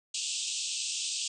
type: band-pass noise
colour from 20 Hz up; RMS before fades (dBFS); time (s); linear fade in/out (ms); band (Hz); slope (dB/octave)
white; -34; 0.14-1.28; 5; 2600 to 8400; 96
effects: none